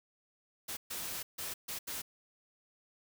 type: noise bursts at uneven times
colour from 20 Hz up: white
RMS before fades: -40 dBFS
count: 5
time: 0.68-0.77 / 0.9-1.23 / 1.38-1.54 / 1.68-1.79 / 1.87-2.02 s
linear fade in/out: 10 ms
effects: none